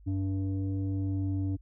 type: tone pair together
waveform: sine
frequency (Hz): 96.6 / 289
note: G2 / D4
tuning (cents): -25 / -28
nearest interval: octave + perfect fifth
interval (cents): 1897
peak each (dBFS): -27 / -31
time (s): 0.06-1.57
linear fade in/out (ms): 20
effects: tanh soft clip ceiling -25 dBFS + added 50 Hz sine -51 dBFS peak until 1.61 s